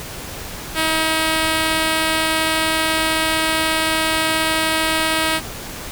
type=tone; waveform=5% pulse; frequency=318.5 Hz; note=D#4; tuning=41 cents sharp; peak=-5 dBFS; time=0.74-5.41 s; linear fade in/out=50 ms; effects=pink hiss -31 dBFS RMS until 5.91 s